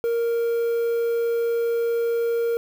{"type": "tone with quantisation", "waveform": "triangle", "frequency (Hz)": 466.2, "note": "A#4", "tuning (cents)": 0, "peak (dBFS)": -18, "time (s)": [0.04, 2.57], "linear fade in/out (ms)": 0, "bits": 7, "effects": []}